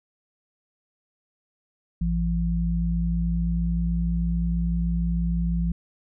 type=tone pair together; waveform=sine; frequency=56.9 / 170.5 Hz; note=A#1 / F3; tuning=-41 / -41 cents; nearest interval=octave + perfect fifth; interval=1900 cents; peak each=-24 dBFS; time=2.01-5.72 s; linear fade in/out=5 ms; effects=none